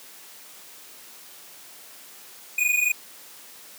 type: tone pair together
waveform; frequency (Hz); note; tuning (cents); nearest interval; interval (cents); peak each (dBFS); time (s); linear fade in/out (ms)
square; 2452 / 2476; D#7 / D#7; -26 / -9; unison; 17; -24 / -23; 2.58-2.92; 5
effects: white hiss -46 dBFS RMS until 3.78 s + high-pass 200 Hz 12 dB/octave